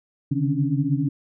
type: tone cluster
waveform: sine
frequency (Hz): 136.7 / 143.1 / 152.9 / 271.8 / 286.1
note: C#3 / D3 / D#3 / C#4 / D4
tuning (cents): -24 / -45 / -30 / -34 / -45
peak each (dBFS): -26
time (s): 0.31-1.09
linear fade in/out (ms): 10
effects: none